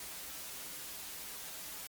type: noise with comb filter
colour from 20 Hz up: white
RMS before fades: -45 dBFS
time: 0-1.87 s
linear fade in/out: 2 ms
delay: 8.6 ms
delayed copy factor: -0.65
effects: MP3 96 kbps